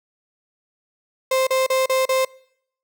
35% pulse tone bursts, 523.3 Hz, C5, in tune, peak -15 dBFS, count 5, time 1.31-2.25 s, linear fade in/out 5 ms, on 160 ms, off 35 ms, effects noise-tail reverb RT60 0.7 s tail -24 dB re dry

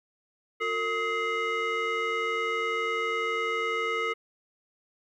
sine tone with frequency modulation, 1270 Hz, D#6, 35 cents sharp, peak -24 dBFS, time 0.6-4.14 s, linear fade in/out 20 ms, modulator 816 Hz, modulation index 1.4, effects tanh soft clip ceiling -24 dBFS + 11-bit

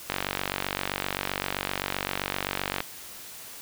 click train, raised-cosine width 0.3 ms, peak -10 dBFS, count 130, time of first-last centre 0.1-2.804 s, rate 47.7 Hz, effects white hiss -43 dBFS RMS until 3.61 s

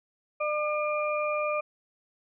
harmonic tone, 601 Hz, D5, 40 cents sharp, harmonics 1 / 2 / 4, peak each -28 / -31 / -34 dBFS, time 0.4-1.61 s, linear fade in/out 10 ms, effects none

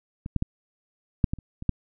clicks, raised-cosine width 5 ms, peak -21 / -11 / -12 / -6 / -14 / -30 / -23 / -9 dBFS, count 8, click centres 0.261 / 0.363 / 0.424 / 1.242 / 1.335 / 1.387 / 1.624 / 1.693 s, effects none

